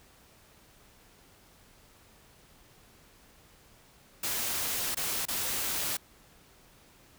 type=noise with dropouts; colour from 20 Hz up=white; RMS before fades=-32 dBFS; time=4.23-5.97 s; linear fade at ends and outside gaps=5 ms; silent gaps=4.947-4.969 / 5.255-5.283 s; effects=pink hiss -59 dBFS RMS until 7.18 s